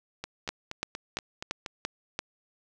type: two click trains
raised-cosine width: 0.2 ms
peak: -18 / -13 dBFS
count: 7 / 6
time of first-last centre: 0.24-1.662 / 0.49-2.191 s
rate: 4.22 / 2.94 Hz
effects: none